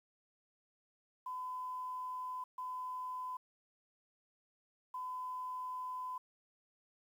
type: tone bursts at uneven times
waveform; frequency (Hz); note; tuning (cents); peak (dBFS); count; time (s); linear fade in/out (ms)
sine; 1011; B5; +40; -39; 3; 1.26-2.44 / 2.58-3.37 / 4.94-6.18; 5
effects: 11-bit